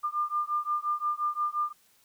sine beating tone pair, 1198 / 1203.7 Hz, D6 / D6, +34 / +42 cents, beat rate 5.7 Hz, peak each -30 dBFS, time 0.03-1.73 s, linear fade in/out 20 ms, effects white hiss -64 dBFS RMS until 2.04 s

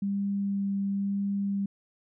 sine tone with vibrato, 198.7 Hz, G3, 24 cents sharp, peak -26 dBFS, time 0.02-1.66 s, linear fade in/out 5 ms, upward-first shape sine, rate 0.98 Hz, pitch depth 8 cents each way, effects none

